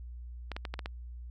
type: clicks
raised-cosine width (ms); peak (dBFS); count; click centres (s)
0.3; -21; 6; 0.517 / 0.565 / 0.652 / 0.74 / 0.792 / 0.859
effects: added 60 Hz sine -41 dBFS peak until 1.3 s